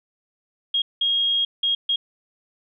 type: tone bursts at uneven times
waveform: sine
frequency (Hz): 3264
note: G#7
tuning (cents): -31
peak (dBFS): -18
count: 4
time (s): 0.74-0.82 / 1.01-1.45 / 1.63-1.75 / 1.89-1.96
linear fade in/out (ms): 5
effects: none